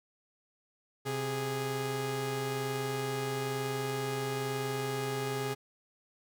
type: tone pair together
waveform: sawtooth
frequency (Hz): 130.81 / 413.5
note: C3 / G#4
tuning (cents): 0 / -8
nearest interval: octave + minor sixth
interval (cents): 1992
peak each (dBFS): -32 / -30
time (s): 1.05-5.55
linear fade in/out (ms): 20
effects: none